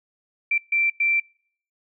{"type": "tone bursts at uneven times", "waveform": "sine", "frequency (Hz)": 2348, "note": "D7", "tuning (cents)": -1, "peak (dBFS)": -18, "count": 3, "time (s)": [[0.51, 0.58], [0.72, 0.9], [1, 1.2]], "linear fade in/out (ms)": 5, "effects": ["noise-tail reverb RT60 0.6 s tail -26 dB re dry"]}